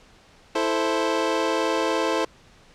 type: chord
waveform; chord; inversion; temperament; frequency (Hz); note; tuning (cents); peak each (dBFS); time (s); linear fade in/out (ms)
25% pulse; A minor; second; equal; 329.6 / 440 / 523.3; E4 / A4 / C5; 0 / 0 / 0; -22; 0.55-2.25; 5
effects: pink hiss -53 dBFS RMS until 2.74 s + low-pass 6000 Hz 12 dB/octave